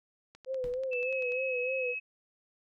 click train, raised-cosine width 0.2 ms, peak -34 dBFS, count 11, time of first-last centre 0.35-1.321 s, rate 10.3 Hz
sine tone with vibrato, 510 Hz, C5, 44 cents flat, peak -31 dBFS, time 0.46-1.95 s, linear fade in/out 50 ms, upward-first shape sine, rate 3.3 Hz, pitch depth 69 cents each way
brown noise with exponential decay, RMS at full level -42 dBFS, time 0.64-0.89 s, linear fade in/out 1 ms, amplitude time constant 53 ms
sine tone with pitch glide, 2637 to 2565 Hz, E7 to E7, 0 to -48 cents, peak -33 dBFS, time 0.91-2 s, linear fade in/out 20 ms, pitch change -48 cents, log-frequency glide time 1.01-1.14 s
effects none

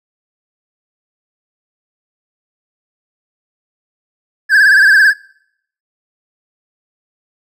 triangle tone with vibrato, 1634 Hz, G#6, 29 cents flat, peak -3 dBFS, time 4.49-5.14 s, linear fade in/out 50 ms, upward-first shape sine, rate 18 Hz, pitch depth 99 cents each way, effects noise-tail reverb RT60 0.7 s tail -25 dB re dry

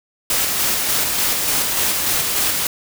white noise with tremolo, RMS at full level -18 dBFS, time 0.3-2.67 s, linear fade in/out 2 ms, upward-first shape square, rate 3.4 Hz, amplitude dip 25%, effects none

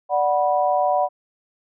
sine chord, B minor, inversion first, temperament equal with one note detuned, 587.3 / 740 / 979.8 Hz, D5 / F#5 / B5, 0 / 0 / -14 cents, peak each -21 / -19 / -24 dBFS, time 0.09-1.09 s, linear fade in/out 50 ms, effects none

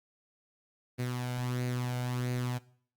sawtooth tone with flanger, 124.3 Hz, B2, 12 cents sharp, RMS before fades -33 dBFS, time 0.98-2.59 s, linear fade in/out 20 ms, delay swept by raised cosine 0.45 to 1.38 ms, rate 1.5 Hz, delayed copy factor +0.5, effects noise-tail reverb RT60 0.5 s tail -19 dB re dry + Opus 32 kbps

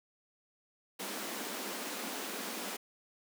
pink high-pass noise, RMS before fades -40 dBFS, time 0.99-2.77 s, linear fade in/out 10 ms, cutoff 190 Hz, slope 96 dB/octave, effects none

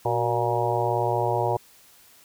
harmonic tone with a mistuned harmonic, 118.5 Hz, A#2, 29 cents sharp, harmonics 1 / 3 / 4 / 5 / 6 / 7 / 8, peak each -29 / -29 / -29 / -29 / -29 / -29 / -29 dBFS, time 0.05-1.57 s, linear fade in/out 5 ms, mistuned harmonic 3, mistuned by +67 cents, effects white hiss -54 dBFS RMS until 2.24 s

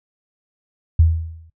sine tone with exponential decay, 81.5 Hz, E2, 19 cents flat, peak -7 dBFS, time 0.99-1.5 s, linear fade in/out 5 ms, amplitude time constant 110 ms, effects noise-tail reverb RT60 0.1 s tail -20 dB re dry

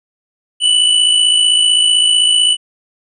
square tone with amplitude modulation, 2972 Hz, F#7, 7 cents sharp, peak -7 dBFS, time 0.6-2.57 s, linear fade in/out 50 ms, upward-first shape sine, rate 55.7 Hz, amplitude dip 50%, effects resampled to 24000 Hz

